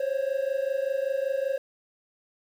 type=tone pair together; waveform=triangle; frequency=529.2 / 554.4 Hz; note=C5 / C#5; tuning=+20 / 0 cents; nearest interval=minor second; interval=80 cents; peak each=-26 dBFS; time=0-1.58 s; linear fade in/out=5 ms; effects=9-bit